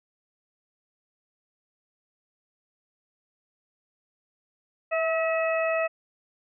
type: harmonic tone with a mistuned harmonic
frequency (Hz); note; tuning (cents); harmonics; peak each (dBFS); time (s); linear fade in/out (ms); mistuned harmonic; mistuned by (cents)
644; E5; -41; 1 / 2 / 3 / 4; -24 / -32 / -33 / -32; 4.91-5.88; 20; 1; +20
effects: none